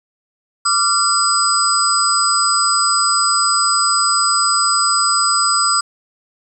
sine tone cluster, 1167 / 1376 / 4940 / 8000 Hz, D6 / F6 / D#8 / B8, -11 / -26 / -13 / +21 cents, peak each -18 dBFS, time 0.65-5.81 s, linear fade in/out 10 ms, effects 8-bit

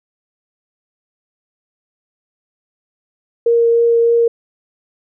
sine tone with vibrato, 466.2 Hz, A#4, in tune, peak -9 dBFS, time 3.46-4.28 s, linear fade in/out 5 ms, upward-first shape triangle, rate 3.3 Hz, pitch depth 9 cents each way, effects none

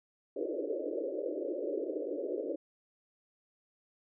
white band-pass noise, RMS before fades -36 dBFS, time 0.36-2.56 s, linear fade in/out 5 ms, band 290 to 580 Hz, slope 96 dB/octave, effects none

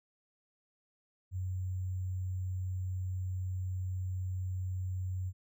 sine tone with sample-and-hold, 92.4 Hz, F#2, 2 cents flat, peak -33 dBFS, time 1.31-5.33 s, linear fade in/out 50 ms, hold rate 7350 Hz, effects none

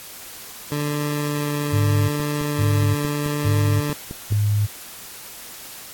20% pulse tone with vibrato, 146.83 Hz, D3, in tune, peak -17 dBFS, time 0.72-3.93 s, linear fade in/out 0 ms, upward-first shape triangle, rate 0.78 Hz, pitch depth 8 cents each way
sine tone bursts, 103.83 Hz, G#2, in tune, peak -16 dBFS, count 4, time 1.72-4.67 s, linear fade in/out 20 ms, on 370 ms, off 490 ms
click train, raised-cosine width 3 ms, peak -18 dBFS, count 11, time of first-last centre 2.2-4.323 s, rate 4.71 Hz
effects white hiss -38 dBFS RMS until 5.93 s + AAC 64 kbps

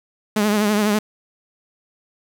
sawtooth tone with vibrato, 209.5 Hz, G#3, 15 cents sharp, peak -12 dBFS, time 0.36-0.99 s, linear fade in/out 5 ms, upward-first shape triangle, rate 12 Hz, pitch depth 63 cents each way, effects 7-bit

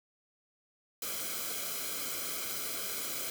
white noise with comb filter, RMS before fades -37 dBFS, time 1.02-3.3 s, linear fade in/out 2 ms, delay 1.1 ms, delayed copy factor -0.75, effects none

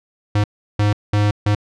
square tone bursts at uneven times, 103.83 Hz, G#2, in tune, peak -14 dBFS, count 4, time 0.35-0.44 / 0.79-0.93 / 1.13-1.31 / 1.46-1.55 s, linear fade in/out 5 ms, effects low-pass 5000 Hz 12 dB/octave

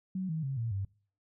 sine tone with pitch steps, 187.1 / 159.16 / 135.39 / 115.17 / 97.97 Hz, F#3 / D#3 / C#3 / A#2 / G2, +20 / +40 / -40 / -20 / -1 cents, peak -31 dBFS, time 0.15-0.85 s, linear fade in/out 5 ms, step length 140 ms, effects noise-tail reverb RT60 0.4 s tail -21 dB re dry

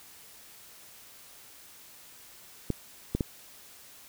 clicks, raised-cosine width 3 ms, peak -14 dBFS, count 3, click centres 2.703 / 3.15 / 3.208 s, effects white hiss -52 dBFS RMS until 4.08 s

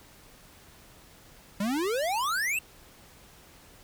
square exponential sweep, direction up, 191.7 to 2769 Hz, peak -27 dBFS, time 1.6-2.59 s, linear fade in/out 5 ms, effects pink hiss -54 dBFS RMS until 3.83 s

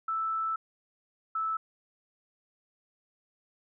sine tone pair in turn, 1318.5 / 1311.6 Hz, E6 / E6, 0 / -9 cents, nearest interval unison, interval 9 cents, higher first, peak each -28 dBFS, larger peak neither, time 0.08-0.56 / 1.35-1.57 s, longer first, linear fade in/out 5 ms, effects none

